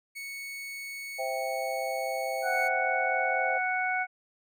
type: tone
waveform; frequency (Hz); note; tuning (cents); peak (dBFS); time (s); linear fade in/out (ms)
40% pulse; 2217; C#7; 0; -36; 0.15-2.69; 20
type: chord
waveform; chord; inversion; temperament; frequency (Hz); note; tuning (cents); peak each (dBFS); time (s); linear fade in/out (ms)
sine; C major; none; equal; 523.3 / 659.3 / 784; C5 / E5 / G5; 0 / 0 / 0; -34; 1.18-3.59; 20
type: harmonic tone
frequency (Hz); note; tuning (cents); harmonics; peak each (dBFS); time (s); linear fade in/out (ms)
740; F#5; 0; 1 / 2 / 3; -30 / -31 / -31; 2.42-4.07; 50
effects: none